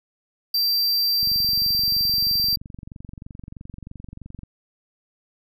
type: tone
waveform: square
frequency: 4700 Hz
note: D8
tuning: 1 cent sharp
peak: -19 dBFS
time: 0.54-2.56 s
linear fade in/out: 5 ms
type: click train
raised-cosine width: 5 ms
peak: -25 dBFS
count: 75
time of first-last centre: 1.23-4.433 s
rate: 23.1 Hz
effects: none